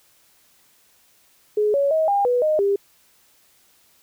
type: tone with pitch steps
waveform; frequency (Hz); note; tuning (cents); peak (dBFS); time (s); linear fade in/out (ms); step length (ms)
sine; 421 / 561 / 635 / 804 / 491.3 / 617 / 399.4; G#4 / C#5 / D#5 / G5 / B4 / D#5 / G4; +24 / +21 / +35 / +44 / -9 / -15 / +32; -16; 1.57-2.76; 5; 170
effects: white hiss -58 dBFS RMS until 4.02 s